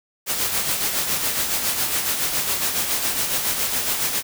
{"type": "noise with tremolo", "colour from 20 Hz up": "white", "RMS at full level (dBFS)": -21, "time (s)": [0.26, 4.23], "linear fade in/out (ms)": 50, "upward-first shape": "sine", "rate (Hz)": 7.2, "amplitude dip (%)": 45, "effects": []}